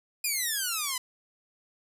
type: exponential sweep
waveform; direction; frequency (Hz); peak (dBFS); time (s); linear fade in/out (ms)
5% pulse; down; 2496 to 987.8; -17; 0.24-0.98; 5
effects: resampled to 32000 Hz + 9-bit